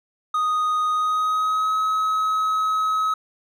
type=tone with pitch glide; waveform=triangle; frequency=1243 to 1278.7 Hz; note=D#6 to D#6; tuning=-2 to +47 cents; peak=-17 dBFS; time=0.34-3.14 s; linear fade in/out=5 ms; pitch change=+49 cents; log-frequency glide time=0.91-1.75 s; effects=none